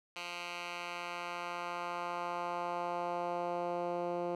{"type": "tone with band-pass filter sweep", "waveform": "10% pulse", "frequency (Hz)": 174.61, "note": "F3", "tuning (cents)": 0, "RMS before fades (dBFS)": -38, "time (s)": [0.16, 4.35], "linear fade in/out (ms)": 2, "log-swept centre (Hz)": [2800, 450], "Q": 1.2, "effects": []}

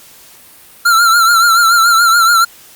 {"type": "tone with vibrato", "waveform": "square", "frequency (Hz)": 1370, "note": "F6", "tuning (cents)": -34, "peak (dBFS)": -7, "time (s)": [0.85, 2.45], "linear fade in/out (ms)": 10, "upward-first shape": "triangle", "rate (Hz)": 7, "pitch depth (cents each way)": 77, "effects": ["white hiss -40 dBFS RMS until 2.75 s", "Opus 48 kbps"]}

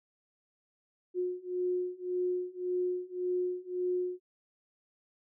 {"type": "beating tone pair", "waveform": "sine", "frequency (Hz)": [360.5, 362.3], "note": ["F#4", "F#4"], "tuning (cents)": [-45, -36], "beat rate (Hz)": 1.8, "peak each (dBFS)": [-34, -33], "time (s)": [1.14, 4.2], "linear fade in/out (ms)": 50, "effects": []}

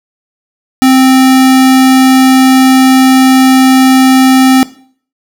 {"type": "tone", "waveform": "square", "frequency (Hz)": 261.6, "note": "C4", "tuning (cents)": 0, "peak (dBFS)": -3, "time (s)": [0.82, 4.63], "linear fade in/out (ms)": 0, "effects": ["noise-tail reverb RT60 0.5 s tail -18 dB re dry"]}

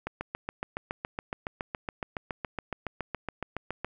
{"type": "click train", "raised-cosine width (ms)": 0.5, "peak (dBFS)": -17, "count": 28, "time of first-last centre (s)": [0.07, 3.846], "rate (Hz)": 7.15, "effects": []}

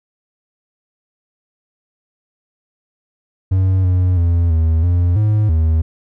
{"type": "tone with pitch steps", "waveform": "triangle", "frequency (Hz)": [94.2, 91, 85.2, 80.7, 87.7, 106.5, 80], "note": ["F#2", "F#2", "F2", "E2", "F2", "G#2", "D#2"], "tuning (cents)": [32, -28, -42, -36, 8, 44, 49], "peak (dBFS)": -9, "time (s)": [3.51, 5.82], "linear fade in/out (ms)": 10, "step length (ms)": 330, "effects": []}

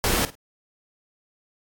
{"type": "noise with echo", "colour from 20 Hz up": "pink", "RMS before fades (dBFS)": -22, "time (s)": [0.04, 0.25], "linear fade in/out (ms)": 0, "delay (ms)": 51, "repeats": 2, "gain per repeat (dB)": -15, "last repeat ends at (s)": 0.352, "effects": ["AAC 64 kbps"]}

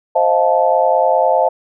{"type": "chord", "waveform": "sine", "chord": "F dominant seventh", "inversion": "second", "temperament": "just", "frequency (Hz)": [523.8, 628.6, 698.5, 873.1], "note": ["C5", "Eb5", "F5", "A5"], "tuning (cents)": [2, 18, 0, -14], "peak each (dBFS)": -16, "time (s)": [0.15, 1.49], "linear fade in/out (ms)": 10, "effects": []}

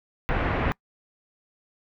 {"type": "low-pass noise", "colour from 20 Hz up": "pink", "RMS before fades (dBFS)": -25, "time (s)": [0.29, 0.72], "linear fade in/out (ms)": 0, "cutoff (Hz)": 2300, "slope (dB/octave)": 24, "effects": ["noise-tail reverb RT60 0.1 s tail -25 dB re dry"]}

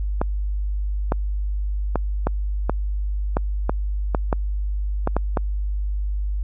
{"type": "clicks", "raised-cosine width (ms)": 1, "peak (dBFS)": -6, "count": 12, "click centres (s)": [0.215, 1.121, 1.957, 2.27, 2.696, 3.369, 3.695, 4.148, 4.328, 5.074, 5.166, 5.372], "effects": ["added 50 Hz sine -21 dBFS peak until 6.43 s"]}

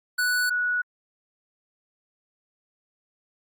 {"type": "tone pair in turn", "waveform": ["square", "sine"], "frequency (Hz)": [1480, 1467.2], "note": ["F#6", "F#6"], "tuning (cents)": [0, -15], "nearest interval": "unison", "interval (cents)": 15, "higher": "first", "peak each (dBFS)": -22, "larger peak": "neither", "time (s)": [[0.18, 0.5], [0.5, 0.82]], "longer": "neither", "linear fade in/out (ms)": 10, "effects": ["Opus 48 kbps"]}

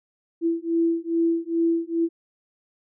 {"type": "beating tone pair", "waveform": "sine", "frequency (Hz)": [332, 334.4], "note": ["E4", "E4"], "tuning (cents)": [12, 25], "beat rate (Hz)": 2.4, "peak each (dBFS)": -23, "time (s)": [0.41, 2.09], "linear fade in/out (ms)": 50, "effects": []}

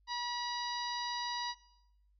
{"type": "harmonic tone", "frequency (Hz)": 966, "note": "B5", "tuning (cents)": -39, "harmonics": [1, 2, 3, 4, 5, 6], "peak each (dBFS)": [-37, -44, -49, -43, -42, -51], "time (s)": [0.07, 1.55], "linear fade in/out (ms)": 50, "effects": ["noise-tail reverb RT60 0.8 s tail -18 dB re dry", "added 50 Hz sine -66 dBFS peak until 2.19 s"]}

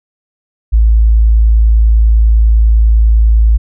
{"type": "tone", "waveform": "sine", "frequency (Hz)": 55, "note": "A1", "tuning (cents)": 0, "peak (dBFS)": -4, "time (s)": [0.72, 3.58], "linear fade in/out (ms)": 20, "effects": []}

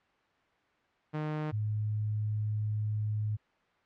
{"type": "tone pair in turn", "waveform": ["sawtooth", "sine"], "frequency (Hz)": [153, 106.45], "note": ["D#3", "G#2"], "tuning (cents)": [-29, 43], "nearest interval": "tritone", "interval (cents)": 628, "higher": "first", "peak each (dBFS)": [-28, -29], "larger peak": "first", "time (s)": [[1.13, 1.52], [1.52, 3.37]], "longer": "second", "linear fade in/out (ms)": 20, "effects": ["white hiss -68 dBFS RMS until 3.85 s", "low-pass 2000 Hz 12 dB/octave"]}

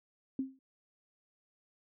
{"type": "tone with exponential decay", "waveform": "sine", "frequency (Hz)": 265.4, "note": "C4", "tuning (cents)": 25, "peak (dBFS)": -28, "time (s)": [0.39, 0.59], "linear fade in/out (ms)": 2, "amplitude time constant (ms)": 43, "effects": []}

